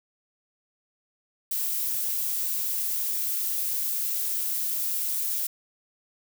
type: noise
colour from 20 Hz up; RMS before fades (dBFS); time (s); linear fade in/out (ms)
violet; -28; 1.51-5.47; 5
effects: none